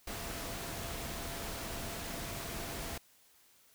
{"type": "tone in noise", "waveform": "sine", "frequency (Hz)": 679, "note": "F5", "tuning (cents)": -49, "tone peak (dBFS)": -50, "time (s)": [0.07, 2.98], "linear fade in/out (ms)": 5, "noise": "pink", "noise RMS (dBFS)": -41, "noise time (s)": [0.07, 2.98], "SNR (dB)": -12, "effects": ["white hiss -65 dBFS RMS until 3.74 s"]}